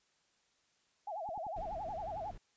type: tone with vibrato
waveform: sine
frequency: 740 Hz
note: F#5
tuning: in tune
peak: -38 dBFS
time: 1.07-2.31 s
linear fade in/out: 5 ms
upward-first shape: sine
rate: 11 Hz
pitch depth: 260 cents each way
type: clicks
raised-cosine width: 3 ms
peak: -40 dBFS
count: 6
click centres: 1.29 / 1.377 / 1.467 / 1.586 / 1.656 / 1.887 s
type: noise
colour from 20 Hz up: brown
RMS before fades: -50 dBFS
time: 1.56-2.38 s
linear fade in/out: 5 ms
effects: white hiss -74 dBFS RMS until 2.56 s + resampled to 16000 Hz